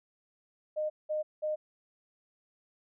sine tone bursts, 613 Hz, D#5, 26 cents flat, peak -29 dBFS, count 3, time 0.76-1.56 s, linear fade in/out 20 ms, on 140 ms, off 190 ms, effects none

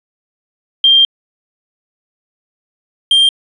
sine / triangle tone pair in turn, 3184 / 3184 Hz, G7 / G7, +26 / +26 cents, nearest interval unison, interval 0 cents, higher neither, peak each -5 dBFS, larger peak neither, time 0.84-1.05 / 3.11-3.29 s, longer first, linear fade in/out 2 ms, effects resampled to 24000 Hz

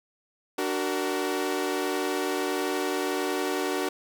sawtooth chord, D augmented, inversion none, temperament equal with one note detuned, 293.7 / 375.2 / 466.2 Hz, D4 / F#4 / A#4, 0 / +24 / 0 cents, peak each -27 / -25 / -29 dBFS, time 0.58-3.89 s, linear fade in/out 5 ms, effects none

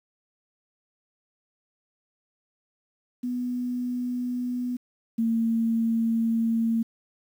sine tone pair in turn, 246.9 / 227.7 Hz, B3 / A#3, 0 / -40 cents, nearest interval minor second, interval 140 cents, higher first, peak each -26 / -21 dBFS, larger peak second, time 3.23-4.77 / 5.18-6.83 s, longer second, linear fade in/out 10 ms, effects 9-bit

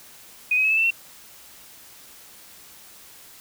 sine tone with pitch steps, 2489 / 2533 / 2577 / 2622 / 2668 / 2714 Hz, D#7 / D#7 / E7 / E7 / E7 / E7, 0 / +30 / -40 / -10 / +20 / +50 cents, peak -17 dBFS, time 0.51-0.906 s, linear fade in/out 5 ms, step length 66 ms, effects white hiss -47 dBFS RMS until 3.4 s

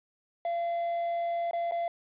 triangle tone with dropouts, 684 Hz, F5, 36 cents flat, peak -26 dBFS, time 0.45-1.88 s, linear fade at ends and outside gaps 2 ms, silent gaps 1.511-1.532 / 1.712-1.72 s, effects resampled to 8000 Hz + 10-bit

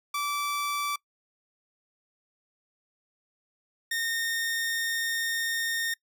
sawtooth tone pair in turn, 1160 / 1835.5 Hz, D6 / A#6, -22 / -27 cents, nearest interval minor sixth, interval 795 cents, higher second, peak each -24 dBFS, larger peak neither, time 0.14-0.96 / 3.91-5.94 s, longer second, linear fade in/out 5 ms, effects noise-tail reverb RT60 0.1 s tail -23 dB re dry

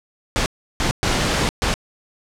pink noise bursts at uneven times, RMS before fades -19 dBFS, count 4, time 0.36-0.46 / 0.8-0.91 / 1.03-1.49 / 1.62-1.74 s, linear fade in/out 0 ms, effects low-pass 7000 Hz 12 dB/octave

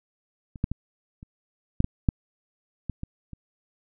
clicks, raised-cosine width 5 ms, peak -27 / -11 / -16 / -30 / -7 / -12 / -7 / -17 / -20 / -27 dBFS, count 10, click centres 0.558 / 0.641 / 0.716 / 1.229 / 1.804 / 1.844 / 2.088 / 2.897 / 3.034 / 3.333 s, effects none

